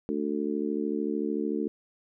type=harmonic tone; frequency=73.42 Hz; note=D2; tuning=in tune; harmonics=3 / 4 / 5 / 6; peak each=-32 / -31 / -33 / -34 dBFS; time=0.09-1.68 s; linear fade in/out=0 ms; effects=none